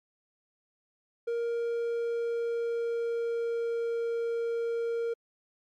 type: tone with pitch glide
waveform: triangle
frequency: 468.2 to 464.7 Hz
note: A#4 to A#4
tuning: +8 to -5 cents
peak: -26 dBFS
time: 1.27-5.14 s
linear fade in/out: 10 ms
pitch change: -13 cents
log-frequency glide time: 1.55-4.02 s
effects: MP3 64 kbps